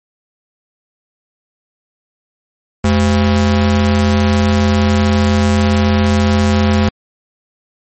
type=ring-modulated tone; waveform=square; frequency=150 Hz; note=D3; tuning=37 cents sharp; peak=-7 dBFS; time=2.84-6.89 s; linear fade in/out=5 ms; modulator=63.6 Hz; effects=MP3 32 kbps